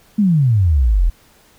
sine exponential sweep, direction down, 220 to 38.06 Hz, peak -10 dBFS, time 0.18-1.1 s, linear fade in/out 10 ms, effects pink hiss -51 dBFS RMS until 1.58 s

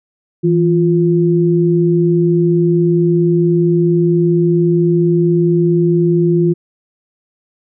sine tone pair together, 164.8 / 349.2 Hz, E3 / F4, 0 / 0 cents, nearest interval octave + minor second, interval 1300 cents, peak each -12 dBFS, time 0.43-6.54 s, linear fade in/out 20 ms, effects none

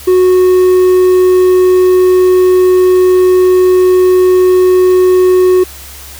triangle tone with hard clipping, 367.3 Hz, F#4, 13 cents flat, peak -5 dBFS, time 0.07-5.64 s, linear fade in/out 10 ms, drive 6 dB, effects added 69 Hz sine -33 dBFS peak until 6.19 s + white hiss -31 dBFS RMS until 6.19 s

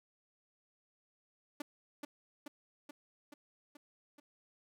sawtooth tone with echo, 292.7 Hz, D4, 6 cents flat, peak -34 dBFS, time 1.6-1.62 s, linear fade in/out 5 ms, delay 430 ms, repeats 6, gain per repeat -3 dB, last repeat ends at 4.2 s, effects none

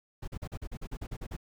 brown noise bursts, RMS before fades -37 dBFS, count 12, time 0.22-1.367 s, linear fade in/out 10 ms, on 58 ms, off 41 ms, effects none

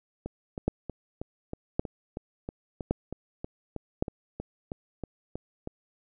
two click trains, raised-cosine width 2 ms, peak -21 / -11 dBFS, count 18 / 4, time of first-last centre 0.26-5.674 / 0.68-4.024 s, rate 3.14 / 0.897 Hz, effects none

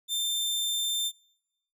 sawtooth tone, 3581 Hz, A7, 30 cents sharp, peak -24 dBFS, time 0.08-1.12 s, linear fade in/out 50 ms, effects noise-tail reverb RT60 0.9 s tail -25 dB re dry

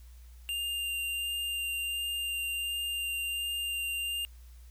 square tone with vibrato, 2794 Hz, F7, in tune, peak -32 dBFS, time 0.49-4.25 s, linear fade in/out 0 ms, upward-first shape sine, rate 1.4 Hz, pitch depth 8 cents each way, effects added 60 Hz sine -48 dBFS peak until 4.7 s + white hiss -64 dBFS RMS until 4.7 s

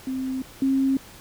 sine tone pair in turn, 261.6 / 268.5 Hz, C4 / C4, 0 / +45 cents, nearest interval unison, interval 45 cents, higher second, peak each -25 / -18 dBFS, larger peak second, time 0.07-0.42 / 0.62-0.97 s, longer neither, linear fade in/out 2 ms, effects pink hiss -46 dBFS RMS until 1.2 s

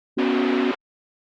sine chord, B suspended second, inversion none, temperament equal, 246.9 / 277.2 / 370 Hz, B3 / C#4 / F#4, 0 / 0 / 0 cents, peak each -23 dBFS, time 0.17-0.72 s, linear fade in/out 5 ms
pink band-pass noise, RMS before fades -29 dBFS, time 0.18-0.75 s, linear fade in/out 10 ms, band 370 to 3200 Hz, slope 24 dB/octave
effects Opus 48 kbps

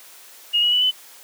sine tone with pitch steps, 2864 / 2914 / 2965 / 3017 Hz, F7 / F#7 / F#7 / F#7, +43 / -27 / +3 / +33 cents, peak -15 dBFS, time 0.53-0.914 s, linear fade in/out 20 ms, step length 96 ms, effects white hiss -45 dBFS RMS until 1.23 s + high-pass 400 Hz 12 dB/octave

